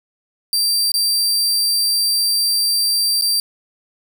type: tone with dropouts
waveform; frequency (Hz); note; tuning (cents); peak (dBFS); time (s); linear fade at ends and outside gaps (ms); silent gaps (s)
sawtooth; 4699; D8; 0; -12; 0.53-3.4; 1; 0.918-0.94 / 3.212-3.221
effects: none